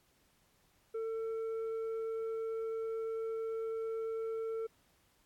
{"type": "tone with tanh clipping", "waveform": "triangle", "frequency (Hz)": 448.5, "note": "A4", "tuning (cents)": 33, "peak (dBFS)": -36, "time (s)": [0.94, 4.67], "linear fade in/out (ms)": 10, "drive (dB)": 9, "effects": ["pink hiss -71 dBFS RMS until 5.25 s", "AAC 64 kbps"]}